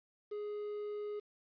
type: tone with quantisation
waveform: triangle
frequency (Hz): 416.7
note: G#4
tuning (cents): +6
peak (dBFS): -36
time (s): 0.31-1.2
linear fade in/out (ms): 10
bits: 10
effects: resampled to 11025 Hz